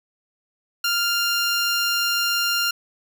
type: tone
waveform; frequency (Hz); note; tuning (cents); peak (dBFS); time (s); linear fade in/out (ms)
15% pulse; 1396.9; F6; 0; -13; 0.84-2.71; 5
effects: none